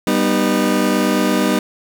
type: chord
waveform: 30% pulse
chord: G augmented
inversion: none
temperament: just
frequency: 196 / 245 / 306.2 Hz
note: G3 / B3 / D#4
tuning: 0 / -14 / -28 cents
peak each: -16 dBFS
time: 0.07-1.59 s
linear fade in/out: 2 ms
effects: none